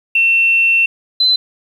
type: tone pair in turn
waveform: sine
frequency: 2700 / 4045 Hz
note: E7 / B7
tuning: +41 / +41 cents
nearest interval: perfect fifth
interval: 700 cents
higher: second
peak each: -9 dBFS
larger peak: neither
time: 0.15-0.86 / 1.2-1.36 s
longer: first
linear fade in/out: 5 ms
effects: 7-bit